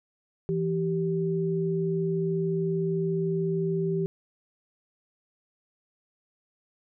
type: tone pair together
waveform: sine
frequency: 165.85 / 388.8 Hz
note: E3 / G4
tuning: +11 / -14 cents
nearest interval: octave + minor third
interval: 1475 cents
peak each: -27 dBFS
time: 0.49-4.06 s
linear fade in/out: 0 ms
effects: none